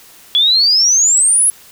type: exponential sweep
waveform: sine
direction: up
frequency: 3349 to 10900 Hz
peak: -8 dBFS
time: 0.35-1.5 s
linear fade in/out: 0 ms
effects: white hiss -42 dBFS RMS until 1.71 s